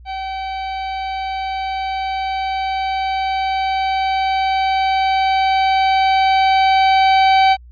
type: tone with level ramp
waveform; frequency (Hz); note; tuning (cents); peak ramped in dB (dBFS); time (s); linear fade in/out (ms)
45% pulse; 768; G5; -36; -23 to -9; 0.05-7.57; 50
effects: added 60 Hz sine -38 dBFS peak until 7.71 s + resampled to 11025 Hz